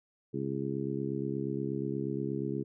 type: harmonic tone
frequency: 68.4 Hz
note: C#2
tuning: 23 cents flat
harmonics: 2 / 3 / 4 / 5 / 6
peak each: -37 / -38 / -38 / -37 / -38 dBFS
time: 0.33-2.64 s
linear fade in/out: 20 ms
effects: none